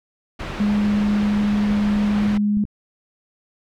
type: low-pass noise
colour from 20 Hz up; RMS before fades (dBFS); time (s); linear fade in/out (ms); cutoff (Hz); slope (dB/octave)
pink; -30; 0.39-2.38; 10; 2900; 12
type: tone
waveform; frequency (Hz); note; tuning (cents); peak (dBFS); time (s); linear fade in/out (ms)
sine; 207.1; G#3; -5; -16; 0.6-2.64; 2
type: clicks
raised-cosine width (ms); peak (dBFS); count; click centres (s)
5; -21; 8; 1.435 / 1.529 / 1.704 / 1.875 / 1.96 / 2.28 / 2.571 / 2.651
effects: none